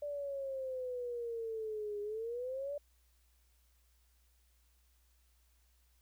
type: exponential two-way sweep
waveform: sine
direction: down then up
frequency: 587.3 to 409.2 to 587.3 Hz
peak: -37 dBFS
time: 0.02-2.78 s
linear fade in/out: 5 ms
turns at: 2.01 s
effects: added 60 Hz sine -68 dBFS peak until 6.01 s + white hiss -75 dBFS RMS until 6.01 s